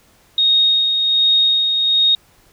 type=tone with tremolo; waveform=sine; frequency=3729 Hz; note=A#7; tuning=in tune; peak=-10 dBFS; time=0.38-2.15 s; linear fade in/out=2 ms; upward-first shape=sine; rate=1.3 Hz; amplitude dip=40%; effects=pink hiss -53 dBFS RMS until 2.52 s